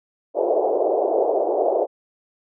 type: band-pass noise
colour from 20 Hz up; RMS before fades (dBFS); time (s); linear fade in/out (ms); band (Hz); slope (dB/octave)
white; -20; 0.34-1.87; 50; 360 to 720; 48
effects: none